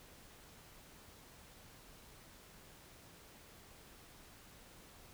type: silence
effects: pink hiss -59 dBFS RMS until 5.13 s